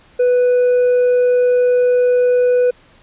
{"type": "tone with hard clipping", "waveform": "sine", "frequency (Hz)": 494.5, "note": "B4", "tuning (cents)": 2, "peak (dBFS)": -11, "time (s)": [0.19, 2.71], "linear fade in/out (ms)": 10, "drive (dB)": 2, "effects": ["pink hiss -49 dBFS RMS until 3.02 s", "resampled to 8000 Hz"]}